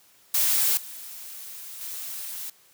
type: noise with level steps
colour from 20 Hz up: blue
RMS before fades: -22 / -40 / -35 dBFS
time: 0.34-2.5 s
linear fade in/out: 5 ms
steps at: 0.77 / 1.81 s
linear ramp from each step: 2 ms
effects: white hiss -58 dBFS RMS until 2.73 s + high-pass 80 Hz 12 dB/octave